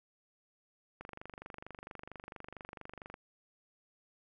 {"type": "click train", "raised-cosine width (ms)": 0.5, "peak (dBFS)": -30, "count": 53, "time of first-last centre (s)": [1.01, 3.141], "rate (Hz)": 24.4, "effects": []}